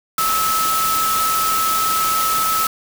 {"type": "tone in noise", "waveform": "sine", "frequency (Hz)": 1300, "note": "E6", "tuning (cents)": -24, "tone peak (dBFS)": -17, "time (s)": [0.18, 2.67], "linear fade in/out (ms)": 2, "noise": "white", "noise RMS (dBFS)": -22, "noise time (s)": [0.18, 2.67], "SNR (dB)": 2, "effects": []}